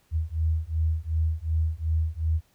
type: beating tone pair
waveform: sine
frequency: 78.6 / 81.3 Hz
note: D#2 / E2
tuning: +18 / -23 cents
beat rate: 2.7 Hz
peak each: -26 dBFS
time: 0.11-2.41 s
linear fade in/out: 50 ms
effects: pink hiss -65 dBFS RMS until 2.54 s